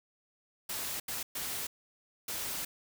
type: noise bursts at uneven times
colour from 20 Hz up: white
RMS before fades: -37 dBFS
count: 4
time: 0.69-1 / 1.08-1.23 / 1.35-1.67 / 2.28-2.65 s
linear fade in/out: 5 ms
effects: none

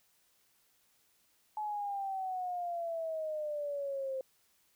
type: exponential sweep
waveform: sine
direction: down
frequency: 857 to 523.3 Hz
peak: -34 dBFS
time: 1.57-4.21 s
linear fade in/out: 2 ms
effects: white hiss -71 dBFS RMS until 4.75 s

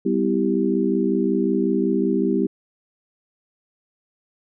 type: harmonic tone with a mistuned harmonic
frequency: 65.41 Hz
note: C2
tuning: in tune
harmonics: 3 / 4 / 5 / 6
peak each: -23 / -23 / -23 / -23 dBFS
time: 0.05-2.47 s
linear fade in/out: 10 ms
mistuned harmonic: 4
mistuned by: -68 cents
effects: none

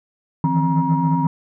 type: tone cluster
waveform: sine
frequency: 155.3 / 161.4 / 169.8 / 263.3 / 951 Hz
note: D#3 / E3 / F3 / C4 / A#5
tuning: -3 / -36 / -48 / +11 / +34 cents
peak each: -21 dBFS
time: 0.44-1.27 s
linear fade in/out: 2 ms
effects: tanh soft clip ceiling -7 dBFS

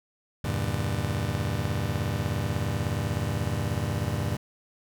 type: chord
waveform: 35% pulse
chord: E half-diminished seventh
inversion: none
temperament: just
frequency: 82.41 / 98.89 / 118.67 / 148.33 Hz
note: E2 / G2 / Bb2 / D3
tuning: 0 / +16 / +31 / +18 cents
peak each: -32 / -29 / -30 / -31 dBFS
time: 0.44-4.37 s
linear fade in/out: 5 ms
effects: none

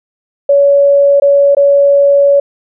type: tone with dropouts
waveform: sine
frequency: 564 Hz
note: C#5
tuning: 30 cents sharp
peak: -4 dBFS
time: 0.49-2.4 s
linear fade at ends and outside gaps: 5 ms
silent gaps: 1.2-1.22 / 1.549-1.568 s
effects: none

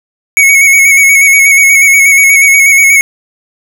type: tone with vibrato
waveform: square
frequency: 2217 Hz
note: C#7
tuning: in tune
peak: -3 dBFS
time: 0.37-3.01 s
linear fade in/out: 0 ms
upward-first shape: square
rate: 8.3 Hz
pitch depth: 28 cents each way
effects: 7-bit

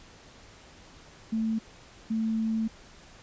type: tone pair in turn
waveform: sine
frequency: 222.2 / 222.2 Hz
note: A3 / A3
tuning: +17 / +17 cents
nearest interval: unison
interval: 0 cents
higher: neither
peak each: -25 dBFS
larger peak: neither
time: 1.32-1.59 / 2.1-2.68 s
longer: second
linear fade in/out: 10 ms
effects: pink hiss -52 dBFS RMS until 3.22 s + resampled to 16000 Hz

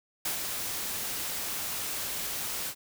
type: noise with ADSR envelope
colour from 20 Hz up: white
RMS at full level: -30 dBFS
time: 0.25-2.75 s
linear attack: 5 ms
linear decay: 110 ms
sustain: -4 dB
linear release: 66 ms
effects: none

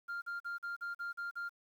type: tone bursts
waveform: sine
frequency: 1396.9 Hz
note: F6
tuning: in tune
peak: -35 dBFS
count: 8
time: 0.08-1.494 s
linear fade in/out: 20 ms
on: 140 ms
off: 42 ms
effects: tanh soft clip ceiling -36 dBFS + 11-bit

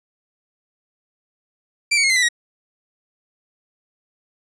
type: tone with pitch steps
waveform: sawtooth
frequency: 2349 / 2251 / 2157 / 2066 / 1979.8 / 1897 Hz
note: D7 / C#7 / C#7 / C7 / B6 / A#6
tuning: 0 / +26 / -48 / -22 / +4 / +30 cents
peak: -11 dBFS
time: 1.91-2.288 s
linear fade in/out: 10 ms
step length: 63 ms
effects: resampled to 22050 Hz

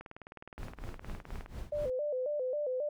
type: click train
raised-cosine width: 0.5 ms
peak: -31 dBFS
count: 29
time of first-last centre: 0.01-1.461 s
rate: 19.3 Hz
type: noise with tremolo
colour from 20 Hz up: brown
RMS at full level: -39 dBFS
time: 0.58-1.9 s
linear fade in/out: 2 ms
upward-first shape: triangle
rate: 4.2 Hz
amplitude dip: 95%
type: tone with vibrato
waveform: sine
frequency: 549 Hz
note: C#5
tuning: 17 cents flat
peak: -31 dBFS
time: 1.72-2.89 s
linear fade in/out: 5 ms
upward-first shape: square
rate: 3.7 Hz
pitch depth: 130 cents each way
effects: none

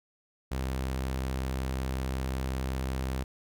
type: tone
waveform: sawtooth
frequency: 65.41 Hz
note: C2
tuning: in tune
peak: -26 dBFS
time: 0.51-3.24 s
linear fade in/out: 10 ms
effects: none

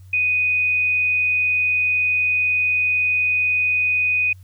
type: tone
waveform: sine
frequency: 2489 Hz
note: D#7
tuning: in tune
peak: -16 dBFS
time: 0.13-4.33 s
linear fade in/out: 5 ms
effects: added 93 Hz sine -40 dBFS peak until 4.43 s + white hiss -61 dBFS RMS until 4.43 s

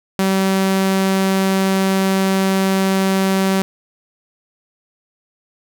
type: tone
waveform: sawtooth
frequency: 191.9 Hz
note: G3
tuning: 37 cents flat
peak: -10 dBFS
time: 0.19-3.62 s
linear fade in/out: 0 ms
effects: none

